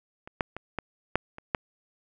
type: clicks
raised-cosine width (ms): 0.5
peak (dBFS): -27 / -10 / -21 / -15 / -7 / -26 / -9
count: 7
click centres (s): 0.275 / 0.408 / 0.566 / 0.787 / 1.156 / 1.384 / 1.548
effects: none